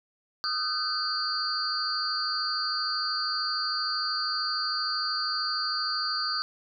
sine tone cluster, 1238 / 1331 / 1521 / 4377 / 4719 Hz, D#6 / E6 / F#6 / C#8 / D8, -9 / +16 / +47 / -23 / +7 cents, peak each -33 / -39 / -36 / -33 / -30 dBFS, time 0.44-6.42 s, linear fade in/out 0 ms, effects none

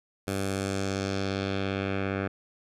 10% pulse tone with low-pass filter sweep, 97.4 Hz, G2, 11 cents flat, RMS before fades -30 dBFS, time 0.27-2.28 s, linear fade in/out 10 ms, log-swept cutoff 12000 to 1900 Hz, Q 1.6, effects none

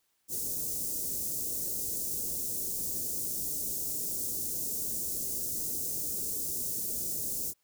white band-stop noise, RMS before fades -34 dBFS, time 0.28-7.54 s, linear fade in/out 50 ms, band 480 to 6200 Hz, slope 24 dB/octave, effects white hiss -75 dBFS RMS until 7.63 s

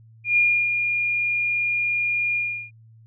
sine tone with ADSR envelope, 2419 Hz, D#7, 49 cents flat, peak -14 dBFS, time 0.24-2.71 s, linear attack 130 ms, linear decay 310 ms, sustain -6 dB, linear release 350 ms, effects added 112 Hz sine -47 dBFS peak until 3.06 s

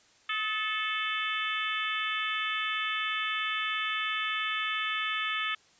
harmonic tone with a mistuned harmonic, 437.1 Hz, A4, 11 cents flat, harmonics 3 / 4 / 5 / 6 / 7 / 8, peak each -34 / -35 / -36 / -37 / -37 / -38 dBFS, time 0.29-5.55 s, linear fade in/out 5 ms, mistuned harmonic 3, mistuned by -45 cents, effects white hiss -62 dBFS RMS until 5.79 s + resampled to 16000 Hz

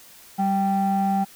triangle ring-modulated tone, 293.7 Hz, D4, in tune, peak -13 dBFS, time 0.38-1.25 s, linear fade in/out 20 ms, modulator 489 Hz, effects tanh soft clip ceiling -12 dBFS + white hiss -48 dBFS RMS until 1.35 s

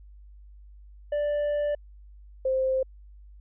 triangle / sine tone pair in turn, 587.3 / 524.2 Hz, D5 / C5, 0 / +3 cents, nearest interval major second, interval 197 cents, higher first, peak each -22 dBFS, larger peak neither, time 1.12-1.75 / 2.45-2.83 s, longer first, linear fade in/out 5 ms, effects added 50 Hz sine -46 dBFS peak until 3.4 s + resampled to 8000 Hz

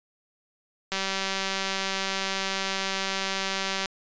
click train, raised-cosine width 0.2 ms, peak -11 dBFS, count 568, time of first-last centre 0.92-3.858 s, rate 193 Hz, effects resampled to 16000 Hz

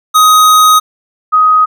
square / sine tone pair in turn, 1255 / 1255 Hz, D#6 / D#6, +15 / +15 cents, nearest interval unison, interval 0 cents, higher neither, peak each -4 dBFS, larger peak neither, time 0.14-0.8 / 1.32-1.66 s, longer first, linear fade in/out 20 ms, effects none

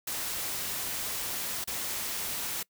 white noise with dropouts, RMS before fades -34 dBFS, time 0.07-2.63 s, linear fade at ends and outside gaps 5 ms, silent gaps 1.642-1.674 s, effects noise-tail reverb RT60 0.1 s tail -23 dB re dry

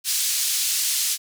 white band-pass noise, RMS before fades -23 dBFS, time 0.04-1.18 s, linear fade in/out 50 ms, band 3600 to 10000 Hz, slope 12 dB/octave, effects none

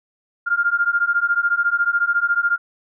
sine beating tone pair, 1396.9 / 1410.9 Hz, F6 / F6, 0 / +17 cents, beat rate 14 Hz, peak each -19 dBFS, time 0.46-2.58 s, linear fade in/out 20 ms, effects none

